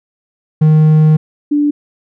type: tone pair in turn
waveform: triangle / sine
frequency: 155.1 / 292.8 Hz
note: D#3 / D4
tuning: -5 / -5 cents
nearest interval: major seventh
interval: 1100 cents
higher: second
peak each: -3 / -9 dBFS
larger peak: first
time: 0.61-1.17 / 1.51-1.71 s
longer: first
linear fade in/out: 10 ms
effects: none